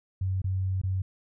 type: tone with dropouts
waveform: sine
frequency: 94.4 Hz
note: F#2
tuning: 35 cents sharp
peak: -25 dBFS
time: 0.21-1.02 s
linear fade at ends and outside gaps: 5 ms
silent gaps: 0.418-0.442 / 0.816-0.835 s
effects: none